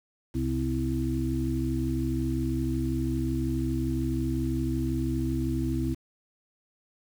harmonic tone with a mistuned harmonic, 65.5 Hz, C2, 2 cents sharp, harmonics 1 / 2 / 4 / 5, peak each -31 / -31 / -31 / -31 dBFS, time 0.34-5.95 s, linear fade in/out 20 ms, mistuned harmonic 4, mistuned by -47 cents, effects 8-bit

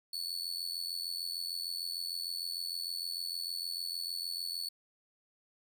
40% pulse tone with amplitude modulation, 4435 Hz, C#8, in tune, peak -31 dBFS, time 0.13-4.69 s, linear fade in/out 5 ms, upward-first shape sine, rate 86.6 Hz, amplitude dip 80%, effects none

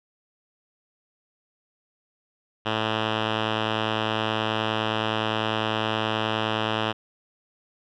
5% pulse tone with low-pass filter, 109.7 Hz, A2, 5 cents flat, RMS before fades -26 dBFS, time 2.65-6.93 s, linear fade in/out 20 ms, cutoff 2900 Hz, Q 2.6, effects none

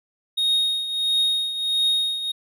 triangle tone with tremolo, 3729 Hz, A#7, in tune, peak -15 dBFS, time 0.37-2.32 s, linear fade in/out 10 ms, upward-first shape triangle, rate 1.5 Hz, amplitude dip 70%, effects none

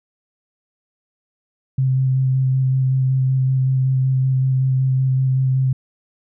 sine tone with vibrato, 131.3 Hz, C3, 6 cents sharp, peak -14 dBFS, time 1.78-5.73 s, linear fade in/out 5 ms, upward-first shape square, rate 5.3 Hz, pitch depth 11 cents each way, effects none

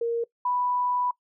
sine tone pair in turn, 466.2 / 987.8 Hz, A#4 / B5, 0 / 0 cents, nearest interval octave + minor second, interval 1300 cents, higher second, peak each -23 dBFS, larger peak neither, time 0.01-0.24 / 0.45-1.11 s, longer second, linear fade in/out 5 ms, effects noise-tail reverb RT60 0.1 s tail -21 dB re dry

